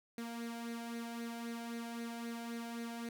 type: tone with flanger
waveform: sawtooth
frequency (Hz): 233.1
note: A#3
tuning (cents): 0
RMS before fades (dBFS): -43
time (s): 0.18-3.09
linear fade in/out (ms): 2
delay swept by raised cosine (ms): 0.47 to 1.35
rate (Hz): 3.8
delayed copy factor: +0.6
effects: none